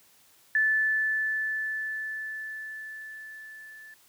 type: tone with level ramp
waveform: sine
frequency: 1747 Hz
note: A6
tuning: 13 cents flat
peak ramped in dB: -20 to -45 dBFS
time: 0.55-3.94 s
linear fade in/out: 2 ms
effects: white hiss -60 dBFS RMS until 4.08 s + high-pass 60 Hz 12 dB/octave